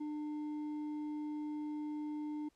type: tone with hard clipping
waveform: sine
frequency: 300 Hz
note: D4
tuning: 37 cents sharp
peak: -39 dBFS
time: 0-2.49 s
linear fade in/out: 10 ms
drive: 4 dB
effects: pink hiss -75 dBFS RMS until 2.55 s + low-pass 10000 Hz 12 dB/octave